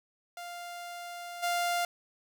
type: tone with level steps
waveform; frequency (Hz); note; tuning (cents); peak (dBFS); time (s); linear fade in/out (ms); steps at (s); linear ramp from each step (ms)
sawtooth; 698.5; F5; 0; -36 / -24; 0.37-1.85; 2; 1.42; 20
effects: none